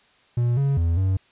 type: tone with pitch steps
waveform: triangle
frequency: 120.1 / 138.8 / 83.8 / 94.9 Hz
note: B2 / C#3 / E2 / F#2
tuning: -48 / +3 / +29 / +44 cents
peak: -16 dBFS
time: 0.37-1.17 s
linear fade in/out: 5 ms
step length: 200 ms
effects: white hiss -58 dBFS RMS until 1.31 s + resampled to 8000 Hz